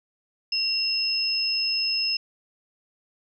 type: tone pair together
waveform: sine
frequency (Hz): 2750 / 5191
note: F7 / E8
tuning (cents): -27 / -27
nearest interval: major seventh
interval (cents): 1100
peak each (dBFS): -29 / -23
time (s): 0.52-2.17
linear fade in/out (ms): 5
effects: none